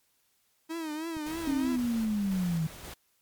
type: tone with vibrato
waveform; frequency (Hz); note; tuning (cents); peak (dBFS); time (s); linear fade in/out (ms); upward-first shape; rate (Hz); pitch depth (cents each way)
45% pulse; 316.9; D#4; +32; -33; 0.69-1.77; 20; triangle; 3.2; 110
type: clicks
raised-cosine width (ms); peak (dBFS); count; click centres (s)
5; -33 / -34; 2; 1.168 / 1.853
type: noise with tremolo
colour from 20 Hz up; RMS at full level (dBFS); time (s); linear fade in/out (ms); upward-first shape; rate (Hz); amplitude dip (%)
pink; -43; 1.26-2.94; 5; square; 1.9; 30
type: linear sweep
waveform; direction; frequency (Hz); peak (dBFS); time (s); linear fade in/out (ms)
sine; down; 279.2 to 155.56; -26; 1.47-2.67; 5
effects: white hiss -71 dBFS RMS until 3.21 s + MP3 96 kbps